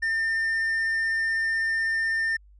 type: tone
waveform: triangle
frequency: 1804 Hz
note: A6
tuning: 43 cents sharp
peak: -21 dBFS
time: 0.02-2.37 s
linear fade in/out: 10 ms
effects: added 50 Hz sine -50 dBFS peak until 2.59 s + resampled to 24000 Hz